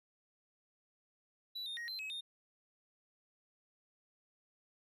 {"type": "tone with pitch steps", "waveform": "triangle", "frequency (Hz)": [3948, 3661, 1881, 4099, 2558, 3666], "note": ["B7", "A#7", "A#6", "C8", "D#7", "A#7"], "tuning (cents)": [-1, -32, 15, -36, 47, -30], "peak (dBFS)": -39, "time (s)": [1.55, 2.21], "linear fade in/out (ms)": 10, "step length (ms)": 110, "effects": []}